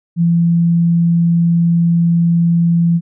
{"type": "tone", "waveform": "sine", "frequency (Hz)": 169.4, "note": "E3", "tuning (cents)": 48, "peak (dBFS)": -9, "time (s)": [0.16, 3.01], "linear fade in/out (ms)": 50, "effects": []}